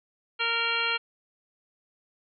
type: harmonic tone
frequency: 463 Hz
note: A#4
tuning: 12 cents flat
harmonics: 1 / 2 / 3 / 4 / 5 / 6 / 7 / 9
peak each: -38 / -36 / -30 / -38 / -31 / -30 / -33 / -36 dBFS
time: 0.39-0.98 s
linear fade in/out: 20 ms
effects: none